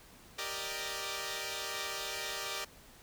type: chord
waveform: 5% pulse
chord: Eb major seventh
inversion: first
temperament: equal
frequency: 392 / 466.2 / 587.3 / 622.3 Hz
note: G4 / Bb4 / D5 / Eb5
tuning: 0 / 0 / 0 / 0 cents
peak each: -31 dBFS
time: 0.38-2.65 s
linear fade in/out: 10 ms
effects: pink hiss -57 dBFS RMS until 3.02 s